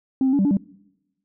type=tone with pitch steps; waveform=sine; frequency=265.1 / 262.1 / 283.3 / 194.7 / 287.6 / 196.5 Hz; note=C4 / C4 / C#4 / G3 / D4 / G3; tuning=+23 / +3 / +38 / -12 / -36 / +4 cents; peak=-14 dBFS; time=0.21-0.57 s; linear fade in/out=2 ms; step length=60 ms; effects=noise-tail reverb RT60 1.0 s tail -24 dB re dry + tanh soft clip ceiling -13 dBFS